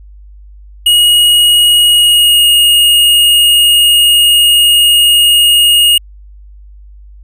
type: tone with pitch glide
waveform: square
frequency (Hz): 2889 to 2862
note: F#7 to F7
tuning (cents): -42 to +42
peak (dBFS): -5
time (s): 0.86-5.98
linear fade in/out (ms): 5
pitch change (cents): -16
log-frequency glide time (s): 1.89-2.48
effects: added 50 Hz sine -32 dBFS peak until 7.23 s